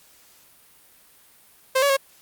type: tone with pitch steps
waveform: sawtooth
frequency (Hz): 525 / 565 / 545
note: C5 / C#5 / C#5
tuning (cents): +6 / +33 / -29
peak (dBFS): -13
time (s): 1.75-1.969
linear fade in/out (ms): 10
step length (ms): 73
effects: white hiss -54 dBFS RMS until 2.21 s + Opus 48 kbps